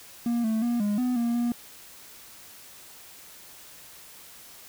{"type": "tone with pitch steps", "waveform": "triangle", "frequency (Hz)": [236.4, 220.7, 238.6, 206.2, 249.7, 235.5, 238.9], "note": ["A#3", "A3", "A#3", "G#3", "B3", "A#3", "A#3"], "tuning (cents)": [24, 5, 41, -12, 19, 18, 43], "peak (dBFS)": -21, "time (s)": [0.26, 1.52], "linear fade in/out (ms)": 2, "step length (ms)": 180, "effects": ["white hiss -48 dBFS RMS until 4.68 s"]}